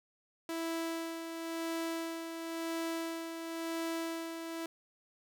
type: tone with tremolo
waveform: sawtooth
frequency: 329.6 Hz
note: E4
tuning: in tune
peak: -30 dBFS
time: 0.49-4.66 s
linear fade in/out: 2 ms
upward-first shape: sine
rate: 0.96 Hz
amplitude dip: 50%
effects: 12-bit